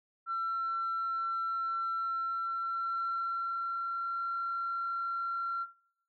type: tone with pitch glide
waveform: sine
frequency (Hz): 1349 to 1367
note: E6 to F6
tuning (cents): +40 to -37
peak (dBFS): -30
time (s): 0.26-5.67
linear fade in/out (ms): 50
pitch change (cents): +23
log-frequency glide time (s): 2.08-4.18
effects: noise-tail reverb RT60 0.6 s tail -19 dB re dry + tanh soft clip ceiling -27 dBFS